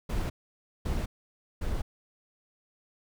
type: noise bursts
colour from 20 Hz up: brown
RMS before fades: -30 dBFS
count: 3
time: 0.09-1.82 s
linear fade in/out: 10 ms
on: 210 ms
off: 550 ms
effects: none